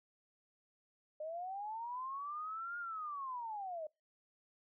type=linear two-way sweep; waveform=sine; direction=up then down; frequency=601 to 1428 to 601 Hz; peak=-40 dBFS; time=1.2-3.87 s; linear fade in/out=5 ms; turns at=2.78 s; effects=noise-tail reverb RT60 0.2 s tail -23 dB re dry